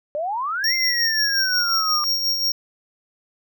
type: exponential two-way sweep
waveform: sine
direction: up then down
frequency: 573 to 2119 to 1179 Hz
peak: -22 dBFS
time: 0.15-2.04 s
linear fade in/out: 0 ms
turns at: 0.74 s
type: tone with tremolo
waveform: square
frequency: 5570 Hz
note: F8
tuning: 5 cents flat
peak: -18 dBFS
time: 0.64-2.52 s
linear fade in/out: 2 ms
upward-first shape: sine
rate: 5.6 Hz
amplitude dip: 45%
effects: none